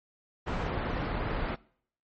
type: low-pass noise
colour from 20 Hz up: pink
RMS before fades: -32 dBFS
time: 0.46-1.56 s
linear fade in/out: 20 ms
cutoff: 1800 Hz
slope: 12 dB/octave
effects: noise-tail reverb RT60 0.6 s tail -23 dB re dry + MP3 32 kbps